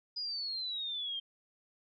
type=exponential sweep; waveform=sine; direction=down; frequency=4978 to 3166 Hz; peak=-35 dBFS; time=0.16-1.2 s; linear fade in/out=10 ms; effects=none